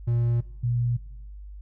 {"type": "tone pair in turn", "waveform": ["triangle", "sine"], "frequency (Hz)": [118.4, 120.47], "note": ["A#2", "B2"], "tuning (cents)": [27, -43], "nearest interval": "unison", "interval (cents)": 30, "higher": "second", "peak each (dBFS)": [-19, -22], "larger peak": "first", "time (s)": [[0.07, 0.41], [0.63, 0.97]], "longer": "neither", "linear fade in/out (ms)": 10, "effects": ["noise-tail reverb RT60 0.7 s tail -17 dB re dry", "added 50 Hz sine -38 dBFS peak until 1.61 s"]}